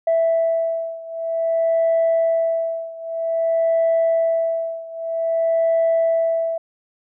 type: beating tone pair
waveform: sine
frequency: 659.3 / 659.82 Hz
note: E5 / E5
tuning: 0 / +1 cents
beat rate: 0.52 Hz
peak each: -18 / -20 dBFS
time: 0.07-6.58 s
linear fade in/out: 5 ms
effects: tanh soft clip ceiling -11 dBFS